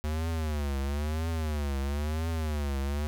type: tone with vibrato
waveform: square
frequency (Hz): 75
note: D2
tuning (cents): +37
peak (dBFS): -29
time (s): 0.04-3.07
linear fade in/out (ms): 0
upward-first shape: triangle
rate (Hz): 1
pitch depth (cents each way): 180
effects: none